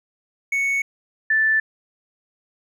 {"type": "tone pair in turn", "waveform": ["triangle", "sine"], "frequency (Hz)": [2217, 1759.6], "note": ["C#7", "A6"], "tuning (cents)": [0, 0], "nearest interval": "major third", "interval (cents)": 400, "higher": "first", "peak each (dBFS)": [-17, -15], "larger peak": "second", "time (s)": [[0.52, 0.82], [1.3, 1.6]], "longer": "neither", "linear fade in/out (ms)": 5, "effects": []}